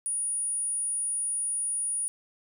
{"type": "tone", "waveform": "sine", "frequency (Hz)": 9640, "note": "D9", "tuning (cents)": 44, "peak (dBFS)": -27, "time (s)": [0.06, 2.08], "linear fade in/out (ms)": 0, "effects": []}